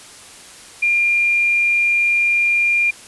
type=tone; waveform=sine; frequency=2400 Hz; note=D7; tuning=37 cents sharp; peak=-13 dBFS; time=0.82-2.91 s; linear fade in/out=10 ms; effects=white hiss -40 dBFS RMS until 3.07 s + resampled to 24000 Hz